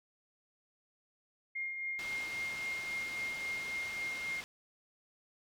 sine tone with tremolo, 2126 Hz, C7, 27 cents sharp, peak -34 dBFS, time 1.55-4.41 s, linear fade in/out 10 ms, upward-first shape triangle, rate 3.7 Hz, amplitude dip 45%
white low-pass noise, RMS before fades -48 dBFS, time 1.99-4.44 s, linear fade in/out 0 ms, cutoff 4500 Hz, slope 12 dB/octave
effects none

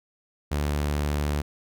sawtooth tone, 73.42 Hz, D2, in tune, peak -20 dBFS, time 0.51-1.42 s, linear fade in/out 10 ms, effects none

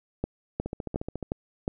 two click trains, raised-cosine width 2 ms, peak -19 / -14 dBFS, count 9 / 5, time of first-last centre 0.66-1.227 / 0.24-1.679 s, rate 14.1 / 2.78 Hz, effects none

